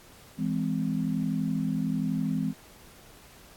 sine chord, E augmented, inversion none, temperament just, 164.81 / 206 / 257.5 Hz, E3 / G#3 / B#3, 0 / -14 / -28 cents, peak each -30 dBFS, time 0.37-2.54 s, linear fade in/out 50 ms, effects pink hiss -53 dBFS RMS until 3.56 s + AAC 64 kbps

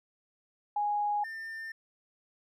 sine / triangle tone pair in turn, 828 / 1798.6 Hz, G#5 / A6, -5 / +38 cents, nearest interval octave + minor second, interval 1343 cents, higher second, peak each -27 / -36 dBFS, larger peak first, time 0.76-1.24 / 1.24-1.72 s, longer neither, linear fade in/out 5 ms, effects none

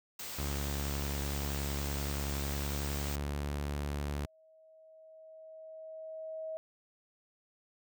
white band-stop noise, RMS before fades -42 dBFS, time 0.19-3.16 s, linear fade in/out 5 ms, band 9200 to 13000 Hz, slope 96 dB/octave
sawtooth tone with pitch glide, 70.7 to 72.23 Hz, C#2 to D2, +35 to -28 cents, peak -30 dBFS, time 0.38-4.26 s, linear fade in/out 10 ms, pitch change +37 cents, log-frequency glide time 2.44-3.51 s
sine tone with exponential growth, 637 Hz, D#5, 41 cents sharp, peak -36 dBFS, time 2.98-6.57 s, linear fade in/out 0 ms, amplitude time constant 780 ms
effects none

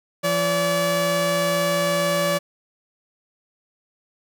sawtooth tone pair together, 170.8 / 574.5 Hz, F3 / D5, -38 / -38 cents, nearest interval octave + major sixth, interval 2100 cents, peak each -22 / -16 dBFS, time 0.23-2.39 s, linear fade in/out 20 ms, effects none

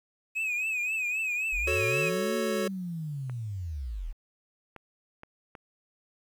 triangle tone with vibrato, 2529 Hz, D#7, 28 cents sharp, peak -26 dBFS, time 0.35-2.1 s, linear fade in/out 20 ms, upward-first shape triangle, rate 3.8 Hz, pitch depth 100 cents each way
sine linear two-way sweep, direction up then down, 32.43 to 233.1 to 32.43 Hz, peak -32 dBFS, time 1.52-4.13 s, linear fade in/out 20 ms, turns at 2.36 s
square chord, F# minor, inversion none, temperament equal, 370 / 440 / 554.4 Hz, F#4 / A4 / C#5, 0 / 0 / 0 cents, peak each -33 dBFS, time 1.67-2.68 s, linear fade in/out 5 ms
clicks, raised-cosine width 0.5 ms, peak -29 dBFS, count 4, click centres 3.297 / 4.763 / 5.234 / 5.552 s
effects 10-bit

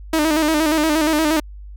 sawtooth tone with vibrato, 310.5 Hz, D#4, 3 cents flat, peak -11 dBFS, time 0.13-1.4 s, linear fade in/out 5 ms, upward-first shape square, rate 8.5 Hz, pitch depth 59 cents each way, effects added 50 Hz sine -33 dBFS peak until 1.76 s

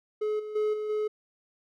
triangle tone with level steps, 425.9 Hz, G#4, 44 cents sharp, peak -24 / -33 / -22 / -28 / -24 dBFS, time 0.21-1.08 s, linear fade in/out 10 ms, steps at 0.39 / 0.55 / 0.73 / 0.89 s, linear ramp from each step 10 ms, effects none

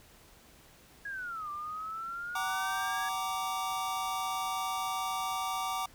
sine linear two-way sweep, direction down then up, 1671 to 1174.7 to 1671 Hz, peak -36 dBFS, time 1.05-3.09 s, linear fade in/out 5 ms, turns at 1.5 s
square chord, Gb augmented, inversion none, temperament equal with one note detuned, 756.8 / 932.3 / 1174.7 Hz, Gb5 / Bb5 / D6, +39 / 0 / 0 cents, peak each -37 / -39 / -36 dBFS, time 2.35-5.86 s, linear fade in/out 5 ms
effects pink hiss -58 dBFS RMS until 5.94 s

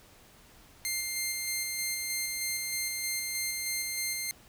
10% pulse tone with tremolo, 2100 Hz, C7, 6 cents sharp, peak -21 dBFS, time 0.85-4.31 s, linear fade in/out 0 ms, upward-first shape square, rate 3.2 Hz, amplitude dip 25%, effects pink hiss -57 dBFS RMS until 4.48 s

